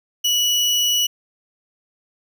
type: tone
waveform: 30% pulse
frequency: 2938 Hz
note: F#7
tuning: 13 cents flat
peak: -13 dBFS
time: 0.24-1.07 s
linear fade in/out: 10 ms
effects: none